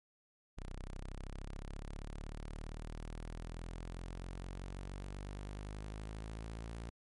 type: exponential sweep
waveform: sawtooth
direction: up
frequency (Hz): 31.22 to 57.4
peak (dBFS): -39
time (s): 0.57-6.9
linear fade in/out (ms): 10
effects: MP3 48 kbps